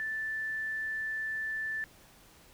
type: tone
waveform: sine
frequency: 1760 Hz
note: A6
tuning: in tune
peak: -32 dBFS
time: 0-1.84 s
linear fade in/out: 0 ms
effects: pink hiss -58 dBFS RMS until 2.53 s